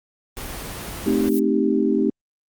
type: noise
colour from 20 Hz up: pink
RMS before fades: -32 dBFS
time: 0.37-1.29 s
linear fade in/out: 0 ms
type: noise with exponential growth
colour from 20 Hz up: violet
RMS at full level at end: -28 dBFS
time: 1-1.39 s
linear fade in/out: 2 ms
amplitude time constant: 84 ms
type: chord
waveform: sine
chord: A half-diminished seventh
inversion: none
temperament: equal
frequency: 220 / 261.6 / 311.1 / 392 Hz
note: A3 / C4 / Eb4 / G4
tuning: 0 / 0 / 0 / 0 cents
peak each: -22 dBFS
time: 1.06-2.1 s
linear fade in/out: 5 ms
effects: Opus 24 kbps